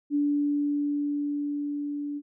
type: tone with level ramp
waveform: sine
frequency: 290 Hz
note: D4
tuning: 22 cents flat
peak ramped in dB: -21 to -30 dBFS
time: 0.1-2.22 s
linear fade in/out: 50 ms
effects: none